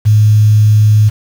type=tone with quantisation; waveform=sine; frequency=106.6 Hz; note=G#2; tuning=46 cents sharp; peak=-4 dBFS; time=0.05-1.1 s; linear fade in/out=20 ms; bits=5; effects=none